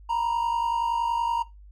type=tone pair together; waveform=triangle; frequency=932.3 / 982.9 Hz; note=A#5 / B5; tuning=0 / -9 cents; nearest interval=minor second; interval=91 cents; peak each=-22 / -30 dBFS; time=0.09-1.43 s; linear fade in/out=10 ms; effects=noise-tail reverb RT60 0.2 s tail -17 dB re dry + added 50 Hz sine -45 dBFS peak until 1.71 s